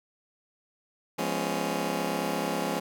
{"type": "chord", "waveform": "15% pulse", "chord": "C# dominant seventh", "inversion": "first", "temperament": "just", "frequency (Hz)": [173.24, 207.9, 249.5, 277.2], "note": ["E#3", "G#3", "B3", "C#4"], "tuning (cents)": [-14, 2, 18, 0], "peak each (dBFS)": [-27, -27, -29, -27], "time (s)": [1.18, 2.8], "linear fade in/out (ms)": 10, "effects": []}